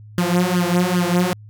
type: tone with flanger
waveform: sawtooth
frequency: 177.9 Hz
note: F3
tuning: 32 cents sharp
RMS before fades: -18 dBFS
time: 0.18-1.33 s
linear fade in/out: 0 ms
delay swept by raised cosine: 0.62 to 5.52 ms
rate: 2.5 Hz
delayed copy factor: +0.9
effects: added 106 Hz sine -38 dBFS peak until 1.49 s